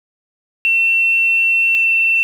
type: tone pair in turn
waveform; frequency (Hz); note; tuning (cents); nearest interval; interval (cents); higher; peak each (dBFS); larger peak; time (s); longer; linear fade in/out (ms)
sine; 2702 / 2689; E7 / E7; +42 / +34; unison; 8; first; -11; neither; 0.65-1.75 / 1.75-2.23; first; 0
effects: 7-bit